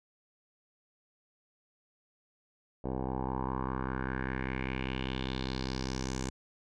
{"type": "tone with low-pass filter sweep", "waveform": "10% pulse", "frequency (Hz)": 65, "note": "C2", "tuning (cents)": -11, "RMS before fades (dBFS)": -35, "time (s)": [2.84, 6.3], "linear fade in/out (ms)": 5, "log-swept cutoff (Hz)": [640, 7300], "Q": 3.6, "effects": []}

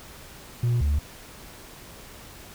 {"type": "tone pair in turn", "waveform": "sine", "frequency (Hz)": [120, 72.74], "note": ["B2", "D2"], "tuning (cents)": [-49, -16], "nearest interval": "major sixth", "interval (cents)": 867, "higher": "first", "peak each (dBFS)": -17, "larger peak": "neither", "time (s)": [[0.63, 0.81], [0.81, 0.99]], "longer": "neither", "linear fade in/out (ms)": 5, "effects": ["tanh soft clip ceiling -19 dBFS", "pink hiss -45 dBFS RMS until 2.54 s"]}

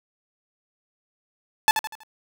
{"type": "tone with echo", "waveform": "sawtooth", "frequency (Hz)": 870, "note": "A5", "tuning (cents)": -20, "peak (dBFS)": -9, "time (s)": [1.68, 1.71], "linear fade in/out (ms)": 0, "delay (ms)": 81, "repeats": 4, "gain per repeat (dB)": -8, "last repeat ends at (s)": 2.034, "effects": []}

